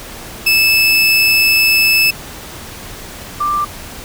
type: tone pair in turn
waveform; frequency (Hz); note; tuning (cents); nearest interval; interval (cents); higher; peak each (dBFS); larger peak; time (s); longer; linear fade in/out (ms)
30% pulse / sine; 2619 / 1181.6; E7 / D6; -12 / +10; octave + major second; 1378; first; -6 / -13; first; 0.46-2.11 / 3.4-3.65; first; 10
effects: pink hiss -31 dBFS RMS until 4.04 s